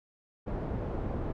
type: low-pass noise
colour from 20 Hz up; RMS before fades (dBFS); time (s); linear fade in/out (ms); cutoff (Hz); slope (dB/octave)
pink; -34; 0.46-1.33; 20; 680; 12
effects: none